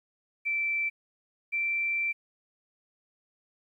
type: tone pair in turn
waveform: sine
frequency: 2333 / 2345 Hz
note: D7 / D7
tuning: -12 / -3 cents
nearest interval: unison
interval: 9 cents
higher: second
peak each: -26 dBFS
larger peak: neither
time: 0.45-0.9 / 1.52-2.13 s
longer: second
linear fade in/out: 20 ms
effects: 11-bit